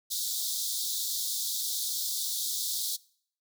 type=high-pass noise; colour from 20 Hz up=pink; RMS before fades=-32 dBFS; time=0.1-2.97 s; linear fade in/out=20 ms; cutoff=3500 Hz; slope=96 dB/octave; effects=noise-tail reverb RT60 0.6 s tail -23 dB re dry